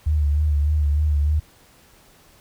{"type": "tone with vibrato", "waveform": "sine", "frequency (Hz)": 74.4, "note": "D2", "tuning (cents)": 23, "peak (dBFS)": -16, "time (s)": [0.06, 1.4], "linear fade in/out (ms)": 10, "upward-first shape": "sine", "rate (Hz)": 3.3, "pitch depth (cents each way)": 51, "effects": ["pink hiss -53 dBFS RMS until 2.4 s"]}